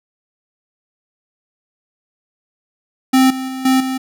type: tone with level steps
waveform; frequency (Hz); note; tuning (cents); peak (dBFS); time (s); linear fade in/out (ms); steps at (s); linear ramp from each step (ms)
square; 261.6; C4; 0; -9 / -22 / -24 / -11 / -19; 3.13-3.98; 10; 3.3 / 3.48 / 3.65 / 3.8; 5
effects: none